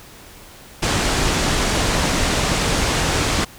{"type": "low-pass noise", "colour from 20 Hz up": "pink", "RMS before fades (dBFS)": -19, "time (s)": [0.82, 3.45], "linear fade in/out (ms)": 10, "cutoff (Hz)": 8500, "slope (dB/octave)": 24, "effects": ["pink hiss -42 dBFS RMS until 3.58 s"]}